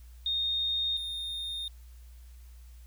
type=tone pair in turn; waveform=sine / triangle; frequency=3688 / 3665 Hz; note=A#7 / A#7; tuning=-19 / -30 cents; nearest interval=unison; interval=11 cents; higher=first; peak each=-27 / -32 dBFS; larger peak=first; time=0.26-0.97 / 0.97-1.68 s; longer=neither; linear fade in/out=2 ms; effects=added 60 Hz sine -47 dBFS peak until 2.86 s + white hiss -64 dBFS RMS until 2.86 s